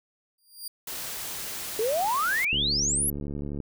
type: tone with exponential growth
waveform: 15% pulse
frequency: 4785 Hz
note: D8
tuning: 32 cents sharp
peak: -25 dBFS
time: 0.38-0.68 s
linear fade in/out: 5 ms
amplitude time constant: 64 ms
type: noise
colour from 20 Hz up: white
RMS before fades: -35 dBFS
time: 0.87-2.45 s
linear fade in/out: 5 ms
type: exponential sweep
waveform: sine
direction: up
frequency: 415.7 to 11840 Hz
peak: -23 dBFS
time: 1.79-3.1 s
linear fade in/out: 2 ms
type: click train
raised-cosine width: 3 ms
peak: -22 dBFS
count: 78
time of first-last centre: 2.53-3.602 s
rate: 71.8 Hz
effects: none